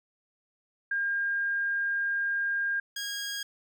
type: tone pair in turn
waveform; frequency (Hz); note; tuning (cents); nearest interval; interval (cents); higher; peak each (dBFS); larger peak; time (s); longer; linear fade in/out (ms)
sine / 15% pulse; 1610 / 1634.4; G6 / G#6; +46 / -28; unison; 26; second; -26; neither; 0.91-2.8 / 2.96-3.43; first; 5
effects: none